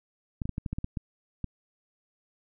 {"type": "clicks", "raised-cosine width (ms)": 5, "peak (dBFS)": -19, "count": 10, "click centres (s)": [0.418, 0.455, 0.493, 0.581, 0.662, 0.73, 0.785, 0.844, 0.972, 1.443], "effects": []}